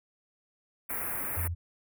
white band-stop noise, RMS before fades -34 dBFS, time 0.89-1.48 s, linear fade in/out 10 ms, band 2300 to 9900 Hz, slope 48 dB/octave
sine tone, 85.6 Hz, F2, 34 cents flat, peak -30 dBFS, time 1.36-1.55 s, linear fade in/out 20 ms
effects none

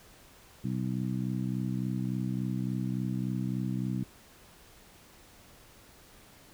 harmonic tone, 63.5 Hz, B1, 49 cents sharp, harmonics 2 / 3 / 4 / 5, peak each -33 / -33 / -37 / -41 dBFS, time 0.64-4.04 s, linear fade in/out 5 ms, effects pink hiss -56 dBFS RMS until 6.53 s

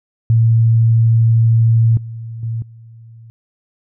sine tone with level steps, 114.1 Hz, A#2, 37 cents flat, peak -8 / -25 / -18 / -36 dBFS, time 0.3-3.3 s, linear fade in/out 0 ms, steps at 1.97 / 2.43 / 2.62 s, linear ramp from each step 2 ms, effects none

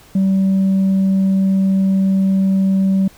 sine tone with tanh clipping, 192.3 Hz, G3, 33 cents flat, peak -12 dBFS, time 0.15-3.08 s, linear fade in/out 5 ms, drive 1 dB, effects pink hiss -46 dBFS RMS until 3.17 s

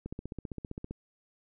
click train, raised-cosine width 3 ms, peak -25 dBFS, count 14, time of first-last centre 0.06-0.91 s, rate 15.3 Hz, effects none

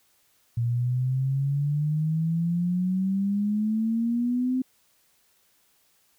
sine exponential sweep, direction up, 116.54 to 259.9 Hz, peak -22 dBFS, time 0.57-4.62 s, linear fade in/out 5 ms, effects white hiss -65 dBFS RMS until 6.18 s

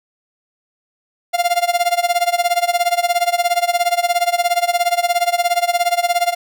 45% pulse tone with tremolo, 698.5 Hz, F5, in tune, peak -11 dBFS, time 1.33-6.35 s, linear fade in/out 20 ms, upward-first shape sine, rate 17 Hz, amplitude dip 90%, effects none

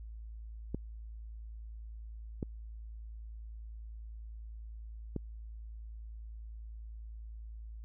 clicks, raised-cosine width 3 ms, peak -22 dBFS, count 3, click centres 0.746 / 2.428 / 5.163 s, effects added 55 Hz sine -43 dBFS peak until 7.84 s

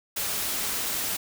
white noise, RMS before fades -29 dBFS, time 0.16-1.17 s, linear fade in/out 10 ms, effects none

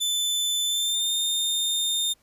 sawtooth tone with pitch glide, 3520 to 3638 Hz, A7 to A#7, 0 to -43 cents, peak -20 dBFS, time 0-2.14 s, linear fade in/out 20 ms, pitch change +57 cents, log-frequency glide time 0.66-1.12 s, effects pink hiss -64 dBFS RMS until 2.22 s + resampled to 32000 Hz

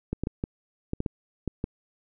clicks, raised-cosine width 3 ms, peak -15 dBFS, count 9, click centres 0.13 / 0.236 / 0.271 / 0.439 / 0.934 / 1.004 / 1.062 / 1.477 / 1.641 s, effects none

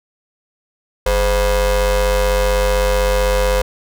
45% pulse ring-modulated tone, 233.1 Hz, A#3, in tune, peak -10 dBFS, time 1.06-3.62 s, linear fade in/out 5 ms, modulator 281 Hz, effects none

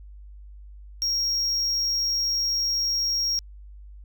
triangle tone, 5588 Hz, F8, in tune, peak -21 dBFS, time 1.02-3.39 s, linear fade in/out 0 ms, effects added 50 Hz sine -41 dBFS peak until 4.04 s

